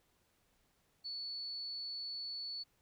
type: tone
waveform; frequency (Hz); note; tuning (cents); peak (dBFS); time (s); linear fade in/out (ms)
sine; 4440; C#8; +2; -40; 1.04-2.64; 20
effects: pink hiss -75 dBFS RMS until 2.81 s